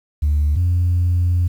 sine tone pair in turn, 74 / 88 Hz, D2 / F2, +14 / +14 cents, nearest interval minor third, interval 300 cents, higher second, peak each -12 / -12 dBFS, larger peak neither, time 0.22-0.56 / 0.56-1.48 s, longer second, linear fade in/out 10 ms, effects tanh soft clip ceiling -11 dBFS + 8-bit

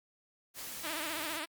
white noise, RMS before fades -43 dBFS, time 0.54-1.41 s, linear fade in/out 50 ms
5% pulse tone with vibrato, 314 Hz, D#4, 16 cents sharp, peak -25 dBFS, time 0.83-1.46 s, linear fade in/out 20 ms, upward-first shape triangle, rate 15 Hz, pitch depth 140 cents each way
effects Opus 48 kbps

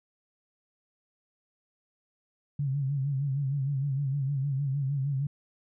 sine tone with vibrato, 138.3 Hz, C#3, 4 cents flat, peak -26 dBFS, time 2.59-5.27 s, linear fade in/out 5 ms, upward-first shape sine, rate 6.5 Hz, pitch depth 83 cents each way, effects none

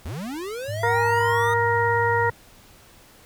square linear sweep, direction up, 61.74 to 1245 Hz, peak -30 dBFS, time 0.05-1.54 s, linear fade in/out 5 ms
sine tone with vibrato, 105.5 Hz, G#2, 28 cents sharp, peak -28 dBFS, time 0.68-2.31 s, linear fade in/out 10 ms, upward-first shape square, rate 18 Hz, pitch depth 55 cents each way
harmonic tone, 469.7 Hz, A#4, 13 cents sharp, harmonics 1 / 2 / 3 / 4, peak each -23 / -22 / -28 / -25 dBFS, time 0.83-2.3 s, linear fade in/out 5 ms
effects pink hiss -51 dBFS RMS until 3.25 s

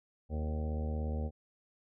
harmonic tone with a mistuned harmonic, 77 Hz, D#2, 17 cents flat, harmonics 1 / 2 / 3 / 4 / 5 / 6 / 7 / 8 / 9 / 10, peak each -33 / -45 / -41 / -53 / -51 / -47 / -47 / -54 / -59 / -51 dBFS, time 0.29-1.31 s, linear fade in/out 50 ms, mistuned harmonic 8, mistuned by -34 cents, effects none

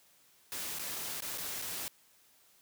white noise with dropouts, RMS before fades -39 dBFS, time 0.52-1.88 s, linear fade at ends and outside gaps 0 ms, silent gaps 0.787-0.794 / 1.205-1.222 / 1.376-1.382 / 1.616-1.622 s, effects white hiss -65 dBFS RMS until 2.61 s + high-pass 60 Hz 12 dB/octave

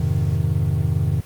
triangle chord, F minor seventh, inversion none, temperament equal with one note detuned, 86.3 / 103.83 / 130.81 / 155.56 Hz, F2 / Ab2 / C3 / Eb3, -20 / 0 / 0 / 0 cents, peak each -21 dBFS, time 0-1.21 s, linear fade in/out 5 ms, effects pink hiss -45 dBFS RMS until 1.25 s + Opus 48 kbps

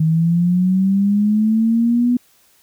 sine linear sweep, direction up, 156.5 to 246.9 Hz, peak -12 dBFS, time 0-2.17 s, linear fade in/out 5 ms, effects white hiss -55 dBFS RMS until 2.62 s

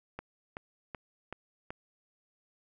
click train, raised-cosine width 0.5 ms, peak -24 dBFS, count 5, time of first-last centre 0.19-1.705 s, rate 2.64 Hz, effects none

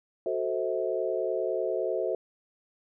sine chord, F# half-diminished seventh, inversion none, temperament equal with one note detuned, 370 / 440 / 523.3 / 645.7 Hz, F#4 / A4 / C5 / E5, 0 / 0 / 0 / -36 cents, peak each -32 dBFS, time 0.26-2.15 s, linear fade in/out 2 ms, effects none

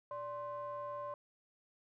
triangle ring-modulated tone, 233.1 Hz, A#3, in tune, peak -35 dBFS, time 0.11-1.14 s, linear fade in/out 2 ms, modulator 816 Hz, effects none

